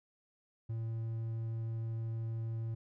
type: tone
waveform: triangle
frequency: 113.3 Hz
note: A#2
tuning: 49 cents flat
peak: -33 dBFS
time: 0.69-2.75 s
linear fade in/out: 10 ms
effects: none

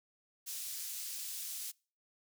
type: high-pass noise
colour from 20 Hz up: pink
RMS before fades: -42 dBFS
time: 0.46-1.72 s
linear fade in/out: 20 ms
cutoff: 5700 Hz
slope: 12 dB/octave
effects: noise-tail reverb RT60 0.4 s tail -26 dB re dry

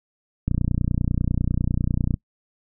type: click train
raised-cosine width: 5 ms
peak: -9 dBFS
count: 51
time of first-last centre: 0.48-2.141 s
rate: 30.1 Hz
effects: noise-tail reverb RT60 0.1 s tail -24 dB re dry

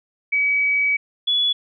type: tone pair in turn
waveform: sine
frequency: 2276 / 3410 Hz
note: C#7 / G#7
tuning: +45 / +45 cents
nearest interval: perfect fifth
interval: 700 cents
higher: second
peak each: -16 dBFS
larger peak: neither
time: 0.32-0.97 / 1.27-1.53 s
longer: first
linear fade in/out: 10 ms
effects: none

